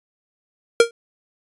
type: tone with exponential decay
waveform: square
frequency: 466.2 Hz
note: A#4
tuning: in tune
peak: -6 dBFS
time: 0.8-0.91 s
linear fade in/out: 2 ms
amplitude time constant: 23 ms
effects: resampled to 24000 Hz